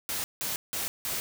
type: noise bursts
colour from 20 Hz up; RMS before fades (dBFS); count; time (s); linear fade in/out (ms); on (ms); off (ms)
white; -32; 4; 0.09-1.2; 0; 150; 170
effects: none